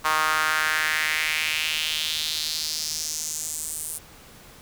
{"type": "tone with high-pass filter sweep", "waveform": "sawtooth", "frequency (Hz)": 155.56, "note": "D#3", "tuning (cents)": 0, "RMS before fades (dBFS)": -26, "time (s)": [0.04, 3.99], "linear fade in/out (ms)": 20, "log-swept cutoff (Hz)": [1100, 9700], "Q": 3, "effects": ["pink hiss -48 dBFS RMS until 4.61 s"]}